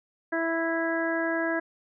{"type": "harmonic tone", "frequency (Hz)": 329.6, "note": "E4", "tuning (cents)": 0, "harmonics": [1, 2, 3, 4, 5, 6], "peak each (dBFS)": [-29, -30, -37, -39, -30, -39], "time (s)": [0.32, 1.6], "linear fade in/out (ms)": 10, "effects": []}